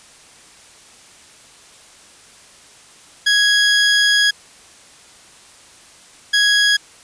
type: tone pair in turn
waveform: 20% pulse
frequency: 1661 / 1661 Hz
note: G#6 / G#6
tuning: 0 / 0 cents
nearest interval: unison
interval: 0 cents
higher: neither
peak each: -7 dBFS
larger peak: neither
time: 3.26-4.31 / 6.33-6.77 s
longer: first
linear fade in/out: 10 ms
effects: white hiss -45 dBFS RMS until 7.03 s + resampled to 22050 Hz